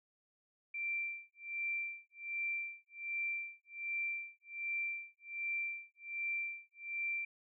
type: tone with tremolo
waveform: sine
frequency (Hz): 2354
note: D7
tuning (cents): +3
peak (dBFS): -34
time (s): 0.74-7.25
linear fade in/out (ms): 5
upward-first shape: sine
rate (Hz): 1.3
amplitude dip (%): 100
effects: none